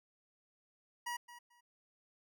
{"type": "tone with echo", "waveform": "25% pulse", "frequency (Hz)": 960, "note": "B5", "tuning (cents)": -49, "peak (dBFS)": -34, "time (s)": [1.06, 1.17], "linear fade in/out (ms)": 10, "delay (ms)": 220, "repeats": 2, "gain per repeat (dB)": -14, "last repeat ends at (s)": 1.61, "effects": []}